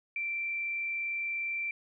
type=tone with frequency modulation; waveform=sine; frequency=2349 Hz; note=D7; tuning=in tune; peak=-31 dBFS; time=0.16-1.71 s; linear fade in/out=2 ms; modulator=37.2 Hz; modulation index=0.51; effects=none